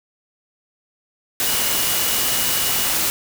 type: tone in noise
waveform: sine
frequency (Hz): 2910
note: F#7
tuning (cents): -29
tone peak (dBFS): -29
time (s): 1.47-2.91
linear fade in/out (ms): 0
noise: white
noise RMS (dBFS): -20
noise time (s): 1.4-3.1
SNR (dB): -12
effects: none